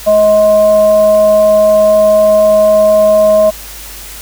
sine tone with frequency modulation, 632 Hz, D#5, 27 cents sharp, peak -4 dBFS, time 0.06-3.51 s, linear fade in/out 20 ms, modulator 420 Hz, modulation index 0.29, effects added 50 Hz sine -32 dBFS peak until 4.21 s + white hiss -29 dBFS RMS until 4.21 s

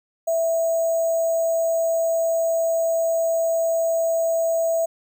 sine tone with sample-and-hold, 659.3 Hz, E5, in tune, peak -18 dBFS, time 0.27-4.86 s, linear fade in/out 10 ms, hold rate 7350 Hz, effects none

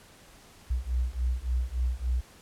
sine beating tone pair, 60.2 / 63.7 Hz, B1 / C2, -44 / -46 cents, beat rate 3.5 Hz, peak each -29 dBFS, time 0.7-2.21 s, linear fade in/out 10 ms, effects pink hiss -54 dBFS RMS until 2.41 s + low-pass 12000 Hz 12 dB/octave

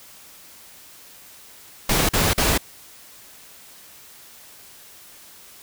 pink noise bursts, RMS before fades -19 dBFS, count 3, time 1.89-2.578 s, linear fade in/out 5 ms, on 200 ms, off 44 ms, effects white hiss -46 dBFS RMS until 5.62 s

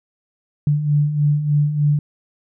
sine beating tone pair, 144.7 / 148 Hz, D3 / D3, -25 / +14 cents, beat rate 3.3 Hz, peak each -22 / -15 dBFS, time 0.67-1.99 s, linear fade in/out 2 ms, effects none

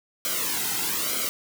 white noise with flanger, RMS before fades -27 dBFS, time 0.25-1.29 s, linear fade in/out 0 ms, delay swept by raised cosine 1.1 to 1.77 ms, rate 1.1 Hz, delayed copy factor -0.8, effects none

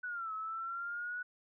sine exponential two-way sweep, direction down then up, 1499 to 1284 to 1480 Hz, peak -37 dBFS, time 0.03-1.23 s, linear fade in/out 10 ms, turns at 0.33 s, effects none

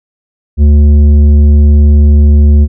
triangle tone with tanh clipping, 73.42 Hz, D2, in tune, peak -3 dBFS, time 0.57-2.68 s, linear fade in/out 50 ms, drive 13 dB, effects none

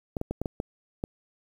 clicks, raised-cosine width 2 ms, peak -16 dBFS, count 7, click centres 0.168 / 0.214 / 0.31 / 0.416 / 0.458 / 0.601 / 1.039 s, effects 8-bit

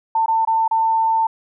sine tone with dropouts, 896 Hz, A5, 31 cents sharp, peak -14 dBFS, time 0.15-1.27 s, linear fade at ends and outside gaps 5 ms, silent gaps 0.261-0.281 / 0.451-0.473 / 0.679-0.711 s, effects none

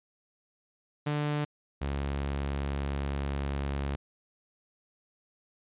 sawtooth tone pair in turn, 148 / 69.85 Hz, D3 / C#2, +14 / +14 cents, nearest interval octave + minor second, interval 1300 cents, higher first, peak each -24 / -26 dBFS, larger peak first, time 1.06-1.45 / 1.81-3.96 s, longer second, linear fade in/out 10 ms, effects resampled to 8000 Hz

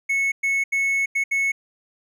triangle tone bursts at uneven times, 2200 Hz, C#7, 14 cents flat, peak -17 dBFS, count 5, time 0.09-0.32 / 0.43-0.64 / 0.72-1.06 / 1.15-1.24 / 1.31-1.52 s, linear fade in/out 10 ms, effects none

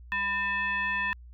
sine tone with frequency modulation, 1798 Hz, A6, 37 cents sharp, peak -26 dBFS, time 0.12-1.13 s, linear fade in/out 0 ms, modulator 800 Hz, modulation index 0.98, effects added 60 Hz sine -45 dBFS peak until 1.33 s

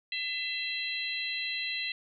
harmonic tone with a mistuned harmonic, 672 Hz, E5, 33 cents sharp, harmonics 3 / 4 / 5 / 6, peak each -38 / -35 / -40 / -36 dBFS, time 0.12-1.92 s, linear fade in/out 2 ms, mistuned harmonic 5, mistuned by -63 cents, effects none

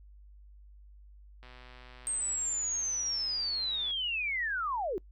click train, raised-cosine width 0.3 ms, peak -36 dBFS, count 311, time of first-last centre 1.43-3.91 s, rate 125 Hz
sine linear sweep, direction down, 8470 to 336.5 Hz, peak -30 dBFS, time 2.07-4.98 s, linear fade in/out 0 ms
effects noise-tail reverb RT60 0.1 s tail -23 dB re dry + added 50 Hz sine -51 dBFS peak until 5.11 s

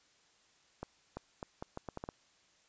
accelerating click train, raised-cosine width 1 ms, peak -26 dBFS, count 9, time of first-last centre 0.83-2.089 s, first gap 340 ms, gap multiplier 0.76, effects white hiss -68 dBFS RMS until 2.68 s + resampled to 16000 Hz

